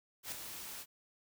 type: noise with ADSR envelope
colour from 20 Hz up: white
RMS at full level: -39 dBFS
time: 0.23-0.86 s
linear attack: 90 ms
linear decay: 4 ms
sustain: -7 dB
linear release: 54 ms
effects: none